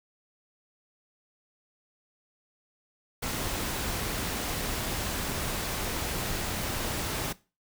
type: noise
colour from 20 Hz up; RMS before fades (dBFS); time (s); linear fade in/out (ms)
pink; -32; 3.22-7.33; 10
effects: noise-tail reverb RT60 0.3 s tail -19 dB re dry